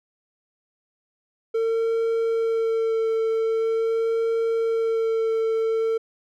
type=tone with vibrato; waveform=triangle; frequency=451.5 Hz; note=A4; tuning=45 cents sharp; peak=-18 dBFS; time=1.54-5.98 s; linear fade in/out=10 ms; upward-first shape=sine; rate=0.44 Hz; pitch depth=15 cents each way; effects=none